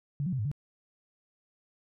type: tone with pitch steps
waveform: sine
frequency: 142.9 / 183.2 / 131.9 / 104.8 / 144.5 Hz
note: D3 / F#3 / C3 / G#2 / D3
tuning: -47 / -17 / +14 / +16 / -28 cents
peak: -28 dBFS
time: 0.2-0.515 s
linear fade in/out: 0 ms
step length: 63 ms
effects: none